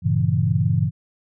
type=chord; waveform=sine; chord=G diminished seventh; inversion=none; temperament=equal; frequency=98 / 116.54 / 138.59 / 164.81 Hz; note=G2 / Bb2 / Db3 / Fb3; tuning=0 / 0 / 0 / 0 cents; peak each=-22 dBFS; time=0.02-0.91 s; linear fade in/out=50 ms; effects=none

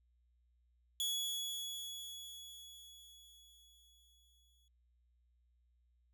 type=tone with exponential decay; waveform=sawtooth; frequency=3376 Hz; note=G#7; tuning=28 cents sharp; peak=-31 dBFS; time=1-4.68 s; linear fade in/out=1 ms; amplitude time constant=800 ms; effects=added 60 Hz sine -70 dBFS peak until 6.13 s

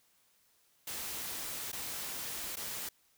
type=noise with dropouts; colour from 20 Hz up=white; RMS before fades=-40 dBFS; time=0.87-2.89 s; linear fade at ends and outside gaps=5 ms; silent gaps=1.718-1.728 / 2.558-2.568 s; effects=white hiss -70 dBFS RMS until 3.17 s

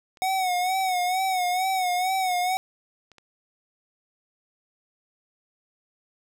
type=clicks; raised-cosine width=0.2 ms; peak=-33 dBFS; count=8; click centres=0.172 / 0.663 / 0.722 / 0.809 / 0.888 / 2.315 / 3.117 / 3.183 s
type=tone with vibrato; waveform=square; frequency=740 Hz; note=F#5; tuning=in tune; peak=-23 dBFS; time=0.22-2.57 s; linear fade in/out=0 ms; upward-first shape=sine; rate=2.2 Hz; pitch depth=63 cents each way
effects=none

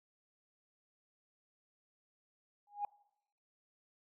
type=tone with exponential growth; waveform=sine; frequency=821 Hz; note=G#5; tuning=20 cents flat; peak=-30 dBFS; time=2.67-2.85 s; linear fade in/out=2 ms; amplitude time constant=37 ms; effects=noise-tail reverb RT60 0.9 s tail -24 dB re dry + tanh soft clip ceiling -27 dBFS

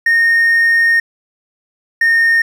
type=tone pair in turn; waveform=triangle; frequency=1844 / 1835.4 Hz; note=A#6 / A#6; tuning=-19 / -27 cents; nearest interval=unison; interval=8 cents; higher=first; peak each=-6 dBFS; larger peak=neither; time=0.06-1 / 2.01-2.42 s; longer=first; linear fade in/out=5 ms; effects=tanh soft clip ceiling -3 dBFS

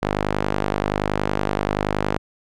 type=tone with band-pass filter; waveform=sawtooth; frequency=50.6 Hz; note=G#1; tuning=44 cents flat; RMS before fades=-23 dBFS; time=0.02-2.18 s; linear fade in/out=10 ms; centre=760 Hz; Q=0.51; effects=none

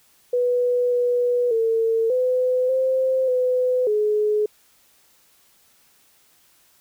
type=tone with pitch steps; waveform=sine; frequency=491.6 / 488.6 / 452.1 / 506 / 522 / 504 / 422.8 Hz; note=B4 / B4 / A4 / B4 / C5 / B4 / G#4; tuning=-8 / -19 / +47 / +42 / -4 / +35 / +31 cents; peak=-17 dBFS; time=0.33-4.46 s; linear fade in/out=5 ms; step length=590 ms; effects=white hiss -58 dBFS RMS until 6.8 s

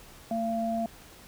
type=tone pair together; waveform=sine; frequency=225.2 / 683 Hz; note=A3 / F5; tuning=+40 / -39 cents; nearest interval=octave + perfect fifth; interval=1921 cents; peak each=-30 / -29 dBFS; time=0.31-0.86 s; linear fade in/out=2 ms; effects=pink hiss -51 dBFS RMS until 1.27 s

